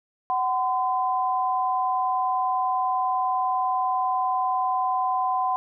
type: tone pair together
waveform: sine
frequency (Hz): 750 / 1019.9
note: F#5 / C6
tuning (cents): +23 / -45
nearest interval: perfect fourth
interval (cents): 532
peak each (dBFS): -24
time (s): 0.3-5.56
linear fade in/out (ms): 0
effects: none